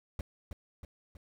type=noise with echo; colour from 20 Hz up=brown; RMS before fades=-35 dBFS; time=0.19-0.21 s; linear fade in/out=2 ms; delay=320 ms; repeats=3; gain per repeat=-5 dB; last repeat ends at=1.17 s; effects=none